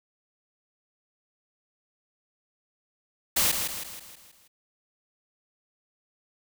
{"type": "noise with echo", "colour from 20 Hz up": "white", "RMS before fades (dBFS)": -23, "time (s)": [3.36, 3.52], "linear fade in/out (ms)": 10, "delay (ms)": 160, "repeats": 6, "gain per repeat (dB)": -6, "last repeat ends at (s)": 4.48, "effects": []}